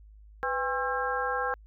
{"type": "harmonic tone with a mistuned harmonic", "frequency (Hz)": 268.2, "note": "C4", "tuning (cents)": 43, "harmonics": [2, 3, 4, 5, 6], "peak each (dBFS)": [-33, -33, -34, -34, -33], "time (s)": [0.43, 1.54], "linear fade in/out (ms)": 0, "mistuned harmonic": 2, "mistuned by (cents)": -120, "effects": ["added 52 Hz sine -49 dBFS peak until 1.66 s"]}